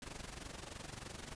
pink noise with amplitude modulation, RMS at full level -45 dBFS, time 0.02-1.35 s, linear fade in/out 2 ms, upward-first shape sine, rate 23.2 Hz, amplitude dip 75%, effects resampled to 22050 Hz

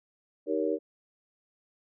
sine chord, Eb dominant seventh, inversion none, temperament just, 311.1 / 388.9 / 466.7 / 560 Hz, Eb4 / G4 / Bb4 / Db5, 0 / -14 / +2 / +18 cents, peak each -31 / -32 / -30 / -33 dBFS, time 0.46-0.79 s, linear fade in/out 50 ms, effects none

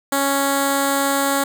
5% pulse tone with notch filter, 277.2 Hz, C#4, in tune, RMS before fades -19 dBFS, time 0.12-1.44 s, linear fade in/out 5 ms, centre 2600 Hz, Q 0.7, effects none

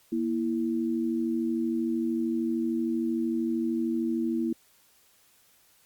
sine tone pair together, 236.5 / 329.6 Hz, A#3 / E4, +25 / 0 cents, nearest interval tritone, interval 575 cents, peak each -28 dBFS, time 0.12-4.53 s, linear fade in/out 5 ms, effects white hiss -62 dBFS RMS until 5.85 s + Opus 48 kbps

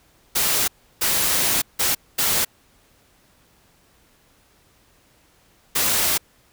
white noise bursts at uneven times, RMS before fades -20 dBFS, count 5, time 0.35-0.68 / 1.01-1.62 / 1.79-1.95 / 2.18-2.45 / 5.75-6.18 s, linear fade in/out 10 ms, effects pink hiss -58 dBFS RMS until 6.52 s

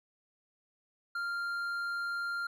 sine tone with hard clipping, 1394 Hz, F6, 4 cents flat, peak -34 dBFS, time 1.15-2.47 s, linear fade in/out 5 ms, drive 5 dB, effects none

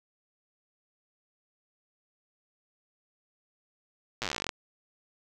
slowing click train, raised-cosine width 0.2 ms, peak -14 dBFS, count 19, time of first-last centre 4.22-4.492 s, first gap 8 ms, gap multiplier 1.07, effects none

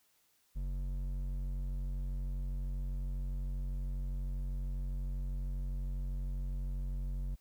triangle tone with hard clipping, 46.25 Hz, F#1, in tune, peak -36 dBFS, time 0.55-7.36 s, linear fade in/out 20 ms, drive 12 dB, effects white hiss -72 dBFS RMS until 7.4 s

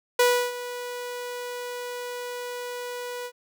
sawtooth tone with ADSR envelope, 490 Hz, B4, 14 cents flat, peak -12 dBFS, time 0.19-3.32 s, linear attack 6 ms, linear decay 320 ms, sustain -16 dB, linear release 66 ms, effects none

